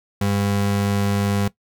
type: ring-modulated tone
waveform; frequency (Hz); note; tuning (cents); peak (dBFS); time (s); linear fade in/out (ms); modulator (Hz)
square; 150.8; D3; +46; -16; 0.21-1.48; 5; 51.2
effects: noise-tail reverb RT60 0.1 s tail -18 dB re dry